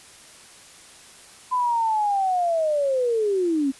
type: linear sweep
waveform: sine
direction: down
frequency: 1016 to 260.6 Hz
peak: -19 dBFS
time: 1.51-3.72 s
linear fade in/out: 20 ms
effects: white hiss -47 dBFS RMS until 3.79 s + resampled to 24000 Hz